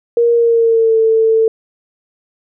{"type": "tone with pitch glide", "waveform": "sine", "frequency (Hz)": [470.3, 446], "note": ["A#4", "A4"], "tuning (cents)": [15, 23], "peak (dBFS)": -8, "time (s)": [0.17, 1.48], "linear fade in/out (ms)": 2, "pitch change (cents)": -92, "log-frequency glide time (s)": [0.34, 0.96], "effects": []}